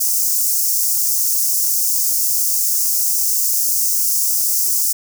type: high-pass noise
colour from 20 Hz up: white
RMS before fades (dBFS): -17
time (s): 0-4.93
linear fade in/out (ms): 10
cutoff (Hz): 5300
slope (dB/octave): 48
effects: none